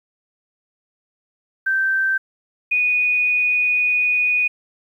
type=tone pair in turn; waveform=sine; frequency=1558 / 2473 Hz; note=G6 / D#7; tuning=-11 / -11 cents; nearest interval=minor sixth; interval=800 cents; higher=second; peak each=-16 / -15 dBFS; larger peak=second; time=1.66-2.18 / 2.71-4.48 s; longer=second; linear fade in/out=10 ms; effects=9-bit